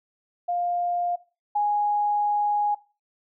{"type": "tone pair in turn", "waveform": "sine", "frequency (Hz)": [703, 828.6], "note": ["F5", "G#5"], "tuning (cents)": [11, -4], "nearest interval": "minor third", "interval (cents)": 285, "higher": "second", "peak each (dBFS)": [-23, -20], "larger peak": "second", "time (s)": [[0.48, 1.16], [1.55, 2.75]], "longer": "second", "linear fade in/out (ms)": 10, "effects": ["noise-tail reverb RT60 0.3 s tail -17 dB re dry"]}